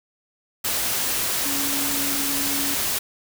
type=tone in noise; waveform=sine; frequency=280 Hz; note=C#4; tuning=18 cents sharp; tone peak=-30 dBFS; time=1.45-2.75 s; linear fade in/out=10 ms; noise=white; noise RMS=-24 dBFS; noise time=0.64-2.99 s; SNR=-9 dB; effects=none